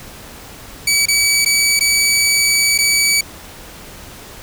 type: tone with dropouts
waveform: 15% pulse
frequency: 2281 Hz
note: C#7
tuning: 49 cents sharp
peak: -5 dBFS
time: 0.87-3.21 s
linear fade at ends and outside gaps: 5 ms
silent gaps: 1.057-1.083 / 1.449-1.459 / 1.794-1.807 / 2.779-2.786 s
effects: pink hiss -36 dBFS RMS until 4.42 s